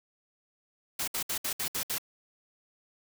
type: noise bursts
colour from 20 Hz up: white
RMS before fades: -32 dBFS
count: 7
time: 0.99-1.983 s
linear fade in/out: 5 ms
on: 87 ms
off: 64 ms
effects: none